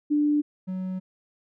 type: tone pair in turn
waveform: sine / triangle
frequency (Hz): 295.6 / 186.22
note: D4 / F#3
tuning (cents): +11 / +11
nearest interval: minor sixth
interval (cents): 800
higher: first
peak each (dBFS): -19 / -26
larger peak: first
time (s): 0.1-0.42 / 0.67-1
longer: second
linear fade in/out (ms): 20
effects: none